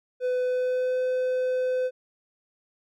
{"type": "tone with pitch glide", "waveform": "triangle", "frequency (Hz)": [502, 508.7], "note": ["B4", "C5"], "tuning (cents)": [28, -49], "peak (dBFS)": -21, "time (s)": [0.2, 1.91], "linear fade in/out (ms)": 50, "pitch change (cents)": 23, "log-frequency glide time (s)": [0.44, 1], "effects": []}